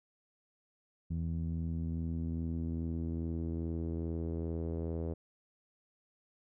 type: tone with low-pass filter sweep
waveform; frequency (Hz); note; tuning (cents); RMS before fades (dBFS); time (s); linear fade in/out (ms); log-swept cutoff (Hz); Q
sawtooth; 82.41; E2; 0; -36; 1.1-5.14; 10; 180 to 480; 2.3
effects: none